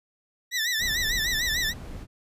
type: tone with vibrato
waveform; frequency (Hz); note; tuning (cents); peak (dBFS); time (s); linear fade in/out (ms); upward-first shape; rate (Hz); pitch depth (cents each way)
20% pulse; 1864.7; A#6; 0; -19; 0.51-1.74; 50; sine; 6.7; 120
type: noise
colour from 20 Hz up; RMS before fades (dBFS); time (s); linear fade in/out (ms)
brown; -36; 0.78-2.07; 50
effects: resampled to 32000 Hz